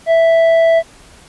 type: tone with tanh clipping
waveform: sine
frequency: 659.3 Hz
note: E5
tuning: in tune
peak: -9 dBFS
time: 0.06-0.83 s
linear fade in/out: 50 ms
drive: 7 dB
effects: pink hiss -43 dBFS RMS until 1.28 s + resampled to 24000 Hz